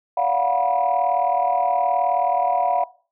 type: tone cluster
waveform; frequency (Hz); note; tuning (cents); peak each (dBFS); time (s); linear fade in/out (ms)
sine; 578 / 691 / 730 / 974; D5 / F5 / F#5 / B5; -28 / -19 / -24 / -24; -27 / -21 / -20 / -24; 0.17-2.84; 5
effects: noise-tail reverb RT60 0.4 s tail -20 dB re dry + tanh soft clip ceiling -10 dBFS